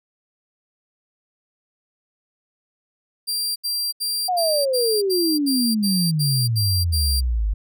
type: tone bursts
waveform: sawtooth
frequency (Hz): 4725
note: D8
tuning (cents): +10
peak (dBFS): -19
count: 11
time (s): 3.27-7.21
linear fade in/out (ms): 20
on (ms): 290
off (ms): 75
type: exponential sweep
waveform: sine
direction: down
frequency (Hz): 751 to 48.76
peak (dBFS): -18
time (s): 4.28-7.54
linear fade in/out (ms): 10
effects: none